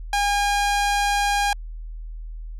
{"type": "tone", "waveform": "sawtooth", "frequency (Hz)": 812, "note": "G#5", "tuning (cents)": -39, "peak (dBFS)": -15, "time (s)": [0.13, 1.53], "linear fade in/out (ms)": 2, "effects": ["added 40 Hz sine -31 dBFS peak until 2.59 s", "low-pass 10000 Hz 12 dB/octave"]}